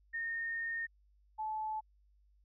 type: tone pair in turn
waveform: sine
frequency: 1836 / 866.5 Hz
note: A#6 / A5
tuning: -27 / -27 cents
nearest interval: octave + minor second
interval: 1300 cents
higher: first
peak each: -35 / -35 dBFS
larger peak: neither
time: 0.13-0.87 / 1.38-1.81 s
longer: first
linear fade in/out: 20 ms
effects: added 50 Hz sine -65 dBFS peak until 2.44 s